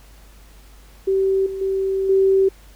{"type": "tone with level steps", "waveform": "sine", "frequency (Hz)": 385.6, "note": "G4", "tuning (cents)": -28, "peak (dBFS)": [-15, -25, -18, -12], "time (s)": [1.07, 2.49], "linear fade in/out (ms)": 10, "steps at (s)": [1.46, 1.61, 2.09], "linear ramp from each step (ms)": 5, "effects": ["added 50 Hz sine -44 dBFS peak until 2.75 s", "pink hiss -51 dBFS RMS until 2.75 s"]}